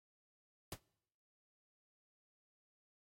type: noise with exponential decay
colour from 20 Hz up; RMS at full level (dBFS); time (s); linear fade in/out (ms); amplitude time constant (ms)
pink; -39; 0.72-0.8; 2; 17
effects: noise-tail reverb RT60 0.8 s tail -24 dB re dry + MP3 64 kbps